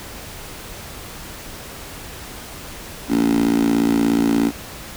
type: tone with high-pass filter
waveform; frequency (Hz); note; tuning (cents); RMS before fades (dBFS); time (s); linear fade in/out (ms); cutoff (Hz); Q
10% pulse; 56.9; A#1; -41; -17; 3.08-4.52; 50; 260; 6.5
effects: pink hiss -35 dBFS RMS until 4.96 s